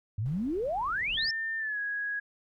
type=exponential sweep; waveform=sine; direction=up; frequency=95.6 to 5500 Hz; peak=-28 dBFS; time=0.18-1.31 s; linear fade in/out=5 ms
type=noise; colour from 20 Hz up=brown; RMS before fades=-48 dBFS; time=0.25-1.3 s; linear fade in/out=10 ms
type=tone with pitch glide; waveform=sine; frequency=1800 to 1660.2 Hz; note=A6 to G#6; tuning=+39 to -1 cents; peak=-30 dBFS; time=1.17-2.2 s; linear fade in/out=10 ms; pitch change=-140 cents; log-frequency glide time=1.58-1.79 s
effects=none